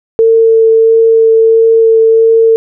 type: tone with vibrato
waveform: sine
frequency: 450.3 Hz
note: A4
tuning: 40 cents sharp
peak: -3 dBFS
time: 0.19-2.56 s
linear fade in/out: 0 ms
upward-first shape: sine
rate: 1.5 Hz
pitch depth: 9 cents each way
effects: none